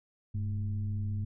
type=tone with frequency modulation; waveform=sine; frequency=100 Hz; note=G2; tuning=35 cents sharp; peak=-30 dBFS; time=0.34-1.25 s; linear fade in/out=10 ms; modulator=117 Hz; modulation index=0.52; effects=none